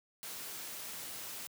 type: noise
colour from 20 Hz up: white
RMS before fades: -44 dBFS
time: 0.23-1.47 s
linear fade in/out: 0 ms
effects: high-pass 100 Hz 12 dB/octave